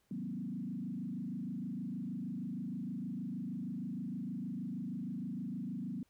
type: tone with frequency modulation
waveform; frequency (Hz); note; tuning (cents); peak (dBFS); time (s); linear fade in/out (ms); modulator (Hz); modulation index
sine; 212.8; G#3; +42; -37; 0.11-6.03; 2; 26.4; 2
effects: pink hiss -75 dBFS RMS until 6.09 s